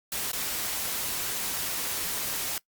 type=noise with dropouts; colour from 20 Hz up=white; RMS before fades=-31 dBFS; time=0.12-2.58 s; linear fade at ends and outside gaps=2 ms; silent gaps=0.317-0.331 s; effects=noise-tail reverb RT60 0.1 s tail -22 dB re dry + Opus 48 kbps